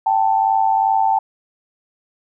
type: tone pair together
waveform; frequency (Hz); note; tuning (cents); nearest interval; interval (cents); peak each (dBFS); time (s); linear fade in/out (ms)
sine; 779.4 / 882; G5 / A5; -10 / +4; major second; 214; -16; 0.06-1.19; 5
effects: none